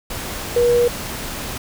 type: tone in noise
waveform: sine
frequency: 480.5 Hz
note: B4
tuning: 48 cents flat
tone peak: -12 dBFS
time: 0.56-0.88 s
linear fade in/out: 5 ms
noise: pink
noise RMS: -28 dBFS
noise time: 0.1-1.58 s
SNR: +13 dB
effects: none